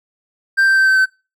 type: tone with pitch steps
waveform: triangle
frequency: 1576 / 1565.1 / 1554.3 / 1543.6 / 1532.9 Hz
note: G6 / G6 / G6 / G6 / G6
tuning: +9 / -3 / -15 / -27 / -39 cents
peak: -8 dBFS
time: 0.57-1.06 s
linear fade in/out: 20 ms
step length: 98 ms
effects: noise-tail reverb RT60 0.3 s tail -24 dB re dry